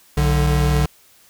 square tone pair together, 62.06 / 147.6 Hz, B1 / D3, +9 / +9 cents, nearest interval octave + minor third, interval 1500 cents, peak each -18 dBFS, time 0.17-0.86 s, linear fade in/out 5 ms, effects white hiss -52 dBFS RMS until 1.29 s

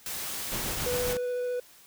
white noise, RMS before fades -35 dBFS, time 0.06-1.13 s, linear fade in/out 2 ms
pink noise with tremolo, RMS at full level -33 dBFS, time 0.52-1.17 s, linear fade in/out 0 ms, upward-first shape sine, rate 7.4 Hz, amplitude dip 40%
triangle tone with vibrato, 493.9 Hz, B4, in tune, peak -26 dBFS, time 0.86-1.6 s, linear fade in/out 5 ms, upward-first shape triangle, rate 14 Hz, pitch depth 9 cents each way
effects white hiss -55 dBFS RMS until 1.86 s

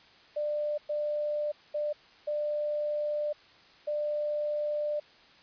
sine tone bursts at uneven times, 595 Hz, D5, 22 cents sharp, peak -28 dBFS, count 5, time 0.36-0.78 / 0.89-1.52 / 1.74-1.93 / 2.27-3.33 / 3.87-5 s, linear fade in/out 10 ms, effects white hiss -57 dBFS RMS until 5.42 s + resampled to 11025 Hz

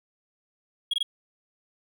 triangle tone bursts, 3300 Hz, G#7, 12 cents flat, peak -21 dBFS, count 3, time 0.91-1.03 s, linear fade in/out 5 ms, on 26 ms, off 21 ms, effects none

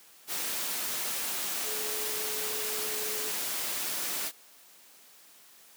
sine tone in noise, 428.8 Hz, A4, 45 cents flat, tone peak -40 dBFS, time 1.63-3.33 s, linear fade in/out 50 ms, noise white, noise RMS -33 dBFS, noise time 0.27-4.32 s, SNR -10 dB, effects white hiss -56 dBFS RMS until 5.76 s + high-pass 200 Hz 12 dB/octave

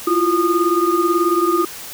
sine tone cluster, 336.4 / 354.7 / 1225 Hz, E4 / F4 / D#6, +35 / +27 / -27 cents, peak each -18 dBFS, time 0.07-1.65 s, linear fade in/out 5 ms, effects white hiss -33 dBFS RMS until 1.93 s

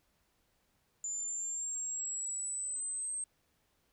sine linear sweep, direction up, 7070 to 8372 Hz, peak -35 dBFS, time 1.04-3.24 s, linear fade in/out 2 ms, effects pink hiss -75 dBFS RMS until 3.92 s

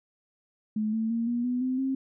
sine tone with pitch steps, 214.8 / 222.6 / 230.7 / 239.2 / 247.9 / 256.9 / 266.3 Hz, A3 / A3 / A#3 / A#3 / B3 / C4 / C4, -41 / +20 / -18 / +45 / +7 / -32 / +31 cents, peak -25 dBFS, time 0.76-1.95 s, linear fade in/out 5 ms, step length 170 ms, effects none

